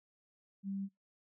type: tone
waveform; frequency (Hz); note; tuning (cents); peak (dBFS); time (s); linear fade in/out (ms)
sine; 196; G3; 0; -36; 0.63-0.89; 50
effects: noise-tail reverb RT60 0.2 s tail -26 dB re dry